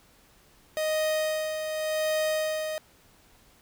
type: tone with tremolo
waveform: 45% pulse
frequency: 623 Hz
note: D#5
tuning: 2 cents sharp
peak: -24 dBFS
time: 0.77-2.78 s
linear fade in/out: 0 ms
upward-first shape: sine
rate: 0.88 Hz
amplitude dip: 50%
effects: pink hiss -59 dBFS RMS until 3.61 s